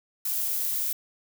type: noise with high-pass filter sweep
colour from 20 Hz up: violet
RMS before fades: -28 dBFS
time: 0.25-0.93 s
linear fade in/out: 5 ms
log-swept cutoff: 780 to 410 Hz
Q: 4.1
effects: none